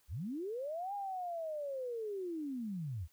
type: linear two-way sweep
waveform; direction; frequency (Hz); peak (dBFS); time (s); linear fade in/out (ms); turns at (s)
sine; up then down; 48.99 to 820 to 70.8; -37; 0.08-3.08; 50; 0.94
effects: white hiss -71 dBFS RMS until 3.12 s